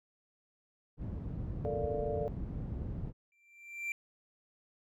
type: low-pass noise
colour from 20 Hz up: white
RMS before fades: -39 dBFS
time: 0.97-3.13 s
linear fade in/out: 50 ms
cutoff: 140 Hz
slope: 12 dB/octave
type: chord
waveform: sine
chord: Bb major seventh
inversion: third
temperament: equal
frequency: 440 / 466.2 / 587.3 / 698.5 Hz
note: A4 / Bb4 / D5 / F5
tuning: 0 / 0 / 0 / 0 cents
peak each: -36 / -42 / -37 / -42 dBFS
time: 1.65-2.28 s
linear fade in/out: 0 ms
type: tone with exponential growth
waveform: triangle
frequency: 2356 Hz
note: D7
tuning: 5 cents sharp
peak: -30 dBFS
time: 3.32-3.92 s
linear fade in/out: 1 ms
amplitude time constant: 130 ms
effects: none